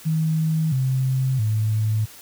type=tone with pitch steps; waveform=sine; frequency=158.9 / 131.32 / 108.53 Hz; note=D#3 / C3 / A2; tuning=+37 / +7 / -23 cents; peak=-18 dBFS; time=0.05-2.06 s; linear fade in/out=20 ms; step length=670 ms; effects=white hiss -44 dBFS RMS until 2.21 s

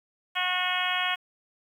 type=harmonic tone; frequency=364 Hz; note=F#4; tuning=28 cents flat; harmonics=2 / 3 / 4 / 5 / 6 / 7 / 8 / 9; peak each=-33 / -33 / -33 / -33 / -33 / -33 / -33 / -33 dBFS; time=0.35-1.16 s; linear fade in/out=20 ms; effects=9-bit

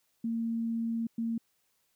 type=tone bursts at uneven times; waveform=sine; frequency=229.1 Hz; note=A#3; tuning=30 cents flat; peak=-29 dBFS; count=2; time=0.24-1.07 / 1.18-1.38 s; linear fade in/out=5 ms; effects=white hiss -74 dBFS RMS until 1.95 s

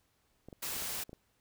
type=clicks; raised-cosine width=2 ms; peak=-34 dBFS; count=6; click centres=0.486 / 0.528 / 0.765 / 0.822 / 1.094 / 1.131 s
type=noise; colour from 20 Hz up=white; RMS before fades=-38 dBFS; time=0.62-1.04 s; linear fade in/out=10 ms
effects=pink hiss -74 dBFS RMS until 1.4 s

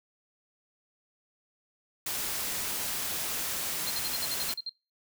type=noise; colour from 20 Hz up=white; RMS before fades=-33 dBFS; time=2.06-4.54 s; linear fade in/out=5 ms
type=tone bursts; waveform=sine; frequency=4186 Hz; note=C8; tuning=in tune; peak=-32 dBFS; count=10; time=3.87-4.694 s; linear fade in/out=2 ms; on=32 ms; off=56 ms
effects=noise-tail reverb RT60 0.3 s tail -22 dB re dry

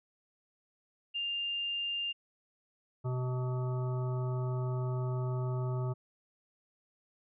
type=tone; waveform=sine; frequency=2800 Hz; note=F7; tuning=4 cents sharp; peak=-32 dBFS; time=1.14-2.13 s; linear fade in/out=20 ms
type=harmonic tone; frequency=126.7 Hz; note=B2; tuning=45 cents sharp; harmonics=1 / 3 / 5 / 7 / 9 / 10; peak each=-31 / -41 / -45 / -48 / -50 / -51 dBFS; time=3.04-5.94 s; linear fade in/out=20 ms
effects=none

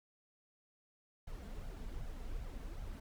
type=noise with flanger; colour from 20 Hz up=brown; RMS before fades=-44 dBFS; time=1.27-3 s; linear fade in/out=5 ms; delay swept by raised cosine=1.3 to 4.5 ms; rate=2.6 Hz; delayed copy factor=+0.65; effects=none

